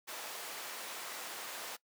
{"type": "high-pass noise", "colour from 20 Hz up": "pink", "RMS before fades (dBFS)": -44, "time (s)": [0.07, 1.77], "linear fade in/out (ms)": 20, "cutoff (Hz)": 620, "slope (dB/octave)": 12, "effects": ["noise-tail reverb RT60 0.1 s tail -20 dB re dry"]}